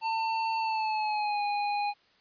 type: tone with pitch glide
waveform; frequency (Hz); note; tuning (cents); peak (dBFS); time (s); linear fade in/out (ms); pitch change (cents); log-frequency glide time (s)
square; 897 to 822.6; A5 to G#5; +33 to -17; -28; 0.01-1.94; 50; -150; 0.59-1.42
effects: white hiss -64 dBFS RMS until 2.2 s + resampled to 11025 Hz